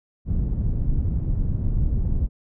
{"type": "low-pass noise", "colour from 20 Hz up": "pink", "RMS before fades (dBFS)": -22, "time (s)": [0.25, 2.29], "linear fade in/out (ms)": 50, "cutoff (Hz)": 130, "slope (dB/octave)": 12, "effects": []}